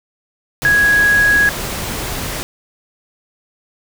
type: tone in noise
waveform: sine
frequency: 1661.2 Hz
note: G#6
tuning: in tune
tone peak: -9 dBFS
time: 0.65-1.49 s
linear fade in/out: 0 ms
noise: pink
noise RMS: -23 dBFS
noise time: 0.62-2.43 s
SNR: +11 dB
effects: none